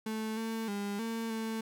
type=tone with pitch steps; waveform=35% pulse; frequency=219 / 224.8 / 202.3 / 227 / 222.9 Hz; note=A3 / A3 / G#3 / A#3 / A3; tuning=-8 / +37 / -45 / -46 / +23 cents; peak=-32 dBFS; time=0.06-1.61 s; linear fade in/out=5 ms; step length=310 ms; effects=none